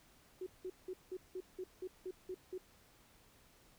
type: tone bursts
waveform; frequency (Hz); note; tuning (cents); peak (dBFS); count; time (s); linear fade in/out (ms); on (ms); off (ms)
sine; 370; F#4; 0; -40; 10; 0.41-2.58; 5; 55; 180
effects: pink hiss -66 dBFS RMS until 3.78 s